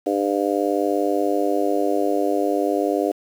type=harmonic tone; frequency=100.3 Hz; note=G2; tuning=40 cents sharp; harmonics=3 / 4 / 5 / 6 / 7; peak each=-23 / -24 / -25 / -26 / -26 dBFS; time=0.06-3.12 s; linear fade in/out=10 ms; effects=7-bit